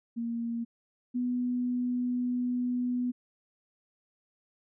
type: tone pair in turn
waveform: sine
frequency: 233.1 / 247 Hz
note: A#3 / B3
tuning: 0 / 0 cents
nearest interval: minor second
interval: 100 cents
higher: second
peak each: -30 / -27 dBFS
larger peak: second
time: 0.16-0.65 / 1.14-3.12 s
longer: second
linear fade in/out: 20 ms
effects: none